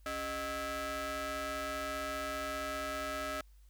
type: ring-modulated tone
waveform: sawtooth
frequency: 341.7 Hz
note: F4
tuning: 38 cents flat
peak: -29 dBFS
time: 0.06-3.41 s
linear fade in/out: 2 ms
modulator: 960 Hz
effects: added 50 Hz sine -56 dBFS peak until 3.69 s + white hiss -73 dBFS RMS until 3.69 s